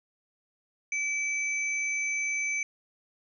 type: tone pair together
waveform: sine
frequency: 2309 / 6149 Hz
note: D7 / G8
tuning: -30 / -34 cents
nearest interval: octave + perfect fourth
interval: 1696 cents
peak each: -28 / -35 dBFS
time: 0.92-2.63 s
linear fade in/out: 2 ms
effects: none